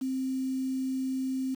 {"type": "tone with quantisation", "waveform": "sine", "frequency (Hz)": 262.3, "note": "C4", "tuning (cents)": 4, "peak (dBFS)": -28, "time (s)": [0.01, 1.55], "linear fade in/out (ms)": 10, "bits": 8, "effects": []}